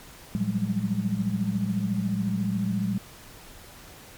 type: tone cluster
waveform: sine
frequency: 113.8 / 176.9 / 190.8 / 204.9 Hz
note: A#2 / F3 / G3 / G#3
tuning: -41 / +23 / -47 / -23 cents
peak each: -31 / -32 / -28 / -28 dBFS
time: 0.35-2.98 s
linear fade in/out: 0 ms
effects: pink hiss -47 dBFS RMS until 4.17 s + MP3 96 kbps